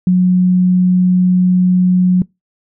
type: tone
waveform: sine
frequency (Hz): 182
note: F#3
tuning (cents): -28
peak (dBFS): -7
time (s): 0.07-2.22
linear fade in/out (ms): 2
effects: noise-tail reverb RT60 0.2 s tail -24 dB re dry